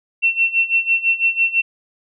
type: tone with tremolo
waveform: sine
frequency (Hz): 2706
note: E7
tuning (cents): +45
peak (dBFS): -11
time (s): 0.22-1.62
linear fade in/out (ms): 20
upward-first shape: sine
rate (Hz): 6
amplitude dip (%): 85
effects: none